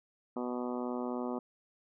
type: harmonic tone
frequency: 123.47 Hz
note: B2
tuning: in tune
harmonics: 2 / 3 / 4 / 5 / 6 / 7 / 8 / 9 / 10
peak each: -36 / -40 / -42 / -44 / -46 / -47 / -48 / -49 / -50 dBFS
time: 0.36-1.39 s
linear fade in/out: 5 ms
effects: none